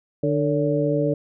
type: harmonic tone with a mistuned harmonic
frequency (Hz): 148.8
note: D3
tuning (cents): +23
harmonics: 1 / 2 / 3 / 4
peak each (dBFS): -24 / -24 / -24 / -24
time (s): 0.23-1.14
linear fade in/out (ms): 5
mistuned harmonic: 4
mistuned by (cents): -76
effects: none